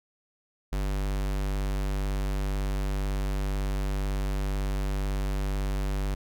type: tone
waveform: square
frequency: 49 Hz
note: G1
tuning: in tune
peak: -27 dBFS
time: 0.72-6.15 s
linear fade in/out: 10 ms
effects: none

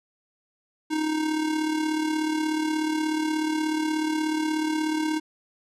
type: tone with amplitude modulation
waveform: square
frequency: 311.1 Hz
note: D#4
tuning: in tune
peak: -22 dBFS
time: 0.9-5.2 s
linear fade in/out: 20 ms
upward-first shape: sine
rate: 36.6 Hz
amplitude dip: 50%
effects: low-pass 9000 Hz 12 dB/octave

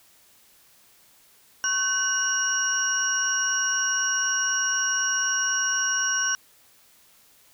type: tone cluster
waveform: sine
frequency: 1093 / 1526 / 2882 / 5670 Hz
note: C#6 / G6 / F#7 / F8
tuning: -25 / -47 / -46 / +25 cents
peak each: -34 / -25 / -33 / -25 dBFS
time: 1.64-6.35 s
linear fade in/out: 0 ms
effects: white hiss -57 dBFS RMS until 7.53 s

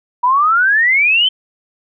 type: exponential sweep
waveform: sine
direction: up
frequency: 960 to 3128 Hz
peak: -9 dBFS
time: 0.23-1.29 s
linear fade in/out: 10 ms
effects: none

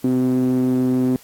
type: tone with band-pass filter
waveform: sawtooth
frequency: 127.6 Hz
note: C3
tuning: 43 cents flat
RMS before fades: -18 dBFS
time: 0.04-1.16 s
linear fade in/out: 0 ms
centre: 290 Hz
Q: 7.3
effects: white hiss -48 dBFS RMS until 1.23 s + AAC 64 kbps

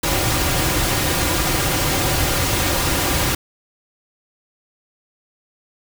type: noise with comb filter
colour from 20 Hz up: pink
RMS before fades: -19 dBFS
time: 0.03-3.35 s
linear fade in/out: 5 ms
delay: 4.6 ms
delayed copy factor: -0.55
effects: none

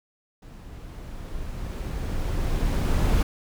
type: noise with level ramp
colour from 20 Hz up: brown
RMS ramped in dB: -42 to -19 dBFS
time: 0.42-3.23 s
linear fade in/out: 5 ms
effects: none

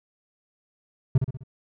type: tone with echo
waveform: triangle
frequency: 130.4 Hz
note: C3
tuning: 5 cents flat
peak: -12 dBFS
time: 1.15-1.18 s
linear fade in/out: 5 ms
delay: 64 ms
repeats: 4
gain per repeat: -6 dB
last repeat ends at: 1.436 s
effects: none

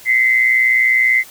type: tone with amplitude modulation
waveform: sine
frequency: 2061 Hz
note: C7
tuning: 27 cents flat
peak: -7 dBFS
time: 0.05-1.24 s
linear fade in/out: 50 ms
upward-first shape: sine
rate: 120 Hz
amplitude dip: 70%
effects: white hiss -40 dBFS RMS until 1.3 s

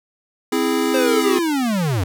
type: chord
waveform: square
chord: C augmented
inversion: none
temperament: equal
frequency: 261.6 / 329.6 / 415.3 Hz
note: C4 / E4 / G#4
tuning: 0 / 0 / 0 cents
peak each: -22 dBFS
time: 0.52-1.39 s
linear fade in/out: 5 ms
type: linear sweep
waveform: square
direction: down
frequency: 533 to 82.41 Hz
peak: -18 dBFS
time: 0.94-2.04 s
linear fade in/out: 5 ms
effects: none

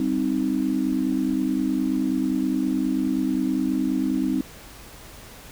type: chord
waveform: sine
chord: C minor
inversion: second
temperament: equal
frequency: 196 / 261.6 / 311.1 Hz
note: G3 / C4 / Eb4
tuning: 0 / 0 / 0 cents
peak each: -28 / -23 / -25 dBFS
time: 0-4.41 s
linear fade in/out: 2 ms
effects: added 50 Hz sine -50 dBFS peak until 5.51 s + pink hiss -44 dBFS RMS until 5.51 s

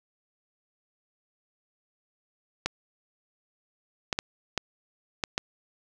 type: clicks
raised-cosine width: 0.2 ms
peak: -9 dBFS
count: 6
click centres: 2.66 / 4.128 / 4.189 / 4.577 / 5.238 / 5.379 s
effects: none

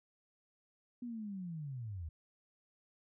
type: linear sweep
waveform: sine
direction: down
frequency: 247.7 to 74.5 Hz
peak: -40 dBFS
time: 1.02-2.09 s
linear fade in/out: 5 ms
effects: none

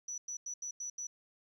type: tone bursts at uneven times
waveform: sine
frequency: 5920 Hz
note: F#8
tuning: in tune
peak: -37 dBFS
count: 6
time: 0.08-0.18 / 0.28-0.37 / 0.46-0.54 / 0.62-0.71 / 0.8-0.9 / 0.98-1.07 s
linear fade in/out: 5 ms
effects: tanh soft clip ceiling -33 dBFS + 12-bit

